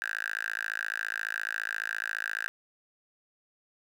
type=tone with high-pass filter; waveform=5% pulse; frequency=54.5 Hz; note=A1; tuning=16 cents flat; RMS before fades=-34 dBFS; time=0.02-2.48 s; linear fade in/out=0 ms; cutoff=1600 Hz; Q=10; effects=none